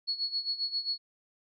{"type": "tone with tremolo", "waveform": "sine", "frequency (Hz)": 4368, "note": "C#8", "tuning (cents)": -26, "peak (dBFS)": -27, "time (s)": [0.07, 0.98], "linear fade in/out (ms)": 20, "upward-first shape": "sine", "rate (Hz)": 7.5, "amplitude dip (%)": 80, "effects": []}